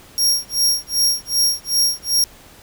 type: tone with tremolo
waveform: sawtooth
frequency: 5588 Hz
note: F8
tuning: in tune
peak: -10 dBFS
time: 0.18-2.24 s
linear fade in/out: 0 ms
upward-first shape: sine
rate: 2.6 Hz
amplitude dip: 100%
effects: pink hiss -45 dBFS RMS until 2.62 s